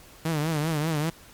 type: tone with vibrato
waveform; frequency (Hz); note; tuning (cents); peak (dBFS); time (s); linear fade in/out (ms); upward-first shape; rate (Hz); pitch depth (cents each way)
sawtooth; 155.56; D#3; 0; -20; 0.25-1.1; 5; triangle; 5.1; 130
effects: pink hiss -50 dBFS RMS until 1.33 s + MP3 96 kbps